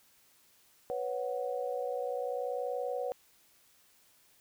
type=chord; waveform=sine; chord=B suspended second; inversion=none; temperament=equal; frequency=493.9 / 554.4 / 740 Hz; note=B4 / C#5 / F#5; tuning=0 / 0 / 0 cents; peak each=-35 / -37 / -39 dBFS; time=0.9-3.12 s; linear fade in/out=0 ms; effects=white hiss -65 dBFS RMS until 4.4 s